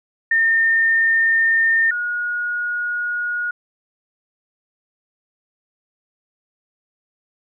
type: tone pair in turn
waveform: sine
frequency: 1816 / 1444.5 Hz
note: A#6 / F#6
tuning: -46 / -42 cents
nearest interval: major third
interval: 396 cents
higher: first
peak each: -13 / -20 dBFS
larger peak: first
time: 0.31-1.91 / 1.91-3.51 s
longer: neither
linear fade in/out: 5 ms
effects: none